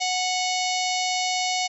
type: harmonic tone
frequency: 736 Hz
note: F#5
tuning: 9 cents flat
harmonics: 1 / 3 / 4 / 5 / 6 / 7 / 8 / 9 / 10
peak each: -26 / -30 / -32 / -34 / -32 / -34 / -33 / -37 / -37 dBFS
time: 0-1.68 s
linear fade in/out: 20 ms
effects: none